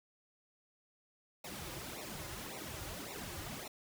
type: noise with flanger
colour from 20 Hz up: pink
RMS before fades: -45 dBFS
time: 1.44-3.68 s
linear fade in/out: 5 ms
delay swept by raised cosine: 0.62 to 4.62 ms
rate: 1.8 Hz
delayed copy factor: -1
effects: none